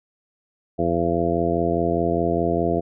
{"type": "harmonic tone", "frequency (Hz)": 84.9, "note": "F2", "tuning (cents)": -48, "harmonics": [1, 2, 3, 4, 5, 6, 7, 8], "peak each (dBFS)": [-30, -27, -28, -25, -26, -28, -34, -24], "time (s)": [0.78, 2.81], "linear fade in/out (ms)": 20, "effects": []}